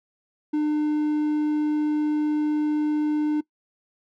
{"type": "tone", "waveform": "triangle", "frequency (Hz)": 301.3, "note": "D4", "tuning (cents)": 44, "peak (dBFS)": -18, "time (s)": [0.53, 3.41], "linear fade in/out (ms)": 10, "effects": ["noise-tail reverb RT60 0.1 s tail -21 dB re dry"]}